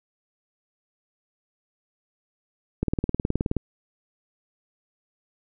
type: click train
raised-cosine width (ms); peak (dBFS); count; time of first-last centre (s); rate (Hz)
3; -10; 15; 2.83-3.567; 19
effects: none